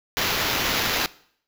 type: noise with sample-and-hold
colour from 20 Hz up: blue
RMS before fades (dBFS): -24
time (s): 0.17-1.06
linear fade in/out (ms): 0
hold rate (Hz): 8820
effects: noise-tail reverb RT60 0.6 s tail -20 dB re dry